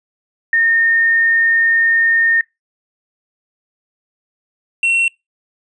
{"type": "tone pair in turn", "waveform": ["sine", "triangle"], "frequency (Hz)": [1830, 2721], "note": ["A#6", "F7"], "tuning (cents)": [-32, -46], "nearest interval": "perfect fifth", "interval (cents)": 686, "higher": "second", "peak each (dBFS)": -10, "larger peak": "neither", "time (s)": [[0.53, 2.41], [4.83, 5.08]], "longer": "first", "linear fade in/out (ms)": 2, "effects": ["noise-tail reverb RT60 0.2 s tail -24 dB re dry", "resampled to 22050 Hz"]}